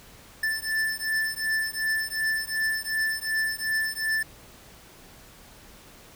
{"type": "beating tone pair", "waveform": "square", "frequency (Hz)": [1760, 1762.7], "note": ["A6", "A6"], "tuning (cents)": [0, 3], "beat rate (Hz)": 2.7, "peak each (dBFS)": -29, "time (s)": [0.43, 4.23], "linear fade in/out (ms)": 5, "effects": ["pink hiss -50 dBFS RMS until 6.15 s"]}